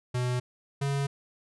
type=tone pair in turn; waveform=square; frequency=124.4 / 139.63 Hz; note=B2 / C#3; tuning=+13 / +13 cents; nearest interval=major second; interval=200 cents; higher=second; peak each=-27 dBFS; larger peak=neither; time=0.14-0.4 / 0.81-1.07 s; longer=neither; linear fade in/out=10 ms; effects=resampled to 24000 Hz